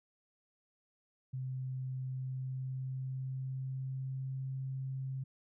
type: tone with pitch glide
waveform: sine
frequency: 130 to 132.81 Hz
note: C3 to C3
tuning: -11 to +26 cents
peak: -36 dBFS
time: 1.33-5.24 s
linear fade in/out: 10 ms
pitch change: +37 cents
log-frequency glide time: 2.06-4.46 s
effects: none